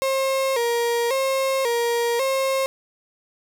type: tone with vibrato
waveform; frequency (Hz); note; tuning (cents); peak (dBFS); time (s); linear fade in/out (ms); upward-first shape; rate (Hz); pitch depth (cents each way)
35% pulse; 502; B4; +28; -18; 0.02-2.66; 0; square; 0.92; 110
effects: none